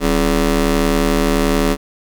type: ring-modulated tone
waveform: 20% pulse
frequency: 152.7 Hz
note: D#3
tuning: 32 cents flat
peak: -5 dBFS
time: 0-1.77 s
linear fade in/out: 50 ms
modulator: 117 Hz
effects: none